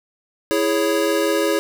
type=chord; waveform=square; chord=C# minor; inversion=first; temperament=equal; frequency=329.6 / 415.3 / 554.4 Hz; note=E4 / G#4 / C#5; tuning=0 / 0 / 0 cents; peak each=-22 dBFS; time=0.51-1.59 s; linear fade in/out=0 ms; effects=none